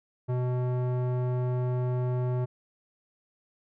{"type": "tone with low-pass filter", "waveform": "square", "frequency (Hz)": 125, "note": "B2", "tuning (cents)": 21, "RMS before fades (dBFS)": -28, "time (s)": [0.28, 2.46], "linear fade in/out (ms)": 20, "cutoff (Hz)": 800, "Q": 0.88, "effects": []}